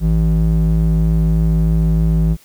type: ring-modulated tone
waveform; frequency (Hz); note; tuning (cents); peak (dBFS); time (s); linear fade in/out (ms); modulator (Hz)
triangle; 108.4; A2; -25; -6; 0-2.37; 50; 53.4
effects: white hiss -49 dBFS RMS until 2.44 s